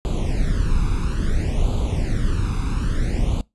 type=noise with flanger; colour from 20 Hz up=brown; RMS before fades=-20 dBFS; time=0.05-3.41 s; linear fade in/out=0 ms; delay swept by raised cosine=0.27 to 0.81 ms; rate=0.59 Hz; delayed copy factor=+0.85; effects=noise-tail reverb RT60 0.2 s tail -23 dB re dry + resampled to 24000 Hz